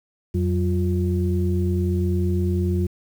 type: tone cluster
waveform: sine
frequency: 87.6 / 186.3 / 352.6 Hz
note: F2 / F#3 / F4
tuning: +6 / +12 / +17 cents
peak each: -20 / -24 / -26 dBFS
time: 0.34-2.87 s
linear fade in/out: 10 ms
effects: tanh soft clip ceiling -9 dBFS + 8-bit